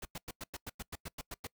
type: noise bursts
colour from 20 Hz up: pink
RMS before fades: -42 dBFS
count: 12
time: 0.02-1.471 s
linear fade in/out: 5 ms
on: 32 ms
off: 97 ms
effects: noise-tail reverb RT60 0.1 s tail -24 dB re dry